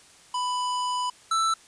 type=tone pair in turn; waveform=square; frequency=994 / 1324.5 Hz; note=B5 / E6; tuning=+11 / +8 cents; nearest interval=perfect fourth; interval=497 cents; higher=second; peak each=-26 / -22 dBFS; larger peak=second; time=0.34-1.1 / 1.31-1.54 s; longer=first; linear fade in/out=5 ms; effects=white hiss -53 dBFS RMS until 1.67 s + resampled to 22050 Hz